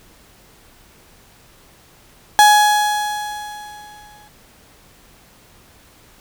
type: tone with exponential decay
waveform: 35% pulse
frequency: 838 Hz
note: G#5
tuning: 15 cents sharp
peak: -4 dBFS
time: 2.39-4.28 s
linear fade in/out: 0 ms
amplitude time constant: 410 ms
effects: pink hiss -49 dBFS RMS until 6.2 s